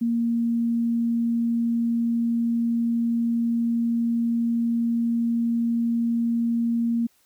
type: tone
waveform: sine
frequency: 233.1 Hz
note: A#3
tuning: in tune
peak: -20 dBFS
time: 0.01-7.07 s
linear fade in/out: 10 ms
effects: white hiss -63 dBFS RMS until 7.25 s